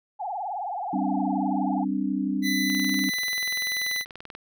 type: tone with vibrato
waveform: sine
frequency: 776 Hz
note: G5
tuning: 18 cents flat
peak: -28 dBFS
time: 0.19-1.85 s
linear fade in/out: 20 ms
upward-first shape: triangle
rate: 19 Hz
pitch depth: 220 cents each way
type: chord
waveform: sine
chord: G suspended fourth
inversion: none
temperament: equal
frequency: 196 / 261.6 / 293.7 Hz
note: G3 / C4 / D4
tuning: 0 / 0 / 0 cents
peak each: -28 dBFS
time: 0.93-3.1 s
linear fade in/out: 5 ms
type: tone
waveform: 25% pulse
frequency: 2000 Hz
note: B6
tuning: 21 cents sharp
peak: -22 dBFS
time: 2.42-4.05 s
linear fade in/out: 50 ms
type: click train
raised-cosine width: 0.3 ms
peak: -23 dBFS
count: 35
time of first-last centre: 2.7-4.35 s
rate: 20.6 Hz
effects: none